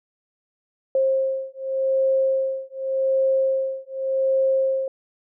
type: beating tone pair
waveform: sine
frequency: 532 / 532.86 Hz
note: C5 / C5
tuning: +29 / +32 cents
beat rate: 0.86 Hz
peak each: -22 / -22 dBFS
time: 0.95-4.88 s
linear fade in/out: 2 ms
effects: none